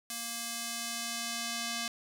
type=tone with band-pass filter sweep; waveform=square; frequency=233.1 Hz; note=A#3; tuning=in tune; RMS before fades=-37 dBFS; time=0.1-1.88 s; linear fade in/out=2 ms; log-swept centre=9500 to 5100 Hz; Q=0.75; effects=none